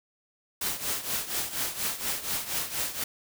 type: noise with tremolo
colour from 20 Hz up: white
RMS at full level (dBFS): -28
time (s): 0.61-3.04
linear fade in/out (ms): 5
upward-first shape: triangle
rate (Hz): 4.2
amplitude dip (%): 80
effects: none